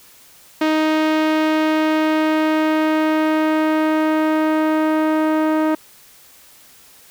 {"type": "tone with low-pass filter sweep", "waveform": "sawtooth", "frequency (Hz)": 312.1, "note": "D#4", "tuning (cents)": 5, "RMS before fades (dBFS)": -17, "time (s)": [0.61, 5.75], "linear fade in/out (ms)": 5, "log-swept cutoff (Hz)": [3500, 1400], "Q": 0.81, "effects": ["white hiss -47 dBFS RMS until 7.1 s"]}